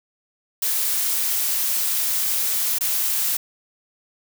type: noise with dropouts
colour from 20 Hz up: blue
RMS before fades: -22 dBFS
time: 0.62-3.37 s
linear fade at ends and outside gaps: 5 ms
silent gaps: 2.786-2.808 s
effects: none